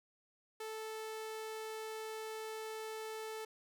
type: tone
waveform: sawtooth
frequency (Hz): 438.6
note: A4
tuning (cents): -6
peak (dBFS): -38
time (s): 0.6-3.45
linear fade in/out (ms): 5
effects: none